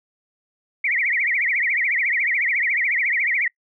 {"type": "tone with vibrato", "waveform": "sine", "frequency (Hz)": 2093, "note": "C7", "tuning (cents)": 0, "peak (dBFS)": -18, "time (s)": [0.84, 3.48], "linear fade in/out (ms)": 5, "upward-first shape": "triangle", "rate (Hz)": 14, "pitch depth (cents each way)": 240, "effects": ["noise-tail reverb RT60 0.1 s tail -25 dB re dry"]}